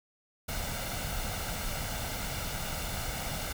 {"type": "noise with comb filter", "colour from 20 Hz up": "pink", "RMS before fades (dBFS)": -35, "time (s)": [0.48, 3.53], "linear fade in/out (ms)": 10, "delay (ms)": 1.4, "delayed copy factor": 0.55, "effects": []}